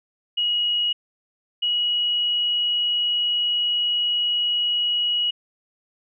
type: tone pair in turn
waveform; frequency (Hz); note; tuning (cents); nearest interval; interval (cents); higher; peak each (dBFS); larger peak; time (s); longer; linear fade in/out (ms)
sine; 2900 / 2910; F#7 / F#7; -35 / -29; unison; 6; second; -19; neither; 0.37-0.93 / 1.62-5.31; second; 10
effects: none